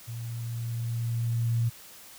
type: tone with level ramp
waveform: sine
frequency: 116.54 Hz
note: A#2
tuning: in tune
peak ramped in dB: -34 to -22 dBFS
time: 0.07-1.7 s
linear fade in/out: 20 ms
effects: white hiss -49 dBFS RMS until 2.18 s